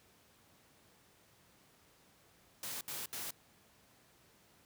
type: noise bursts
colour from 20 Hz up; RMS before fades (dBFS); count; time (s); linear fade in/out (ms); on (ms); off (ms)
white; -42; 3; 2.63-3.308; 2; 180; 69
effects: pink hiss -66 dBFS RMS until 4.65 s + high-pass 80 Hz 12 dB/octave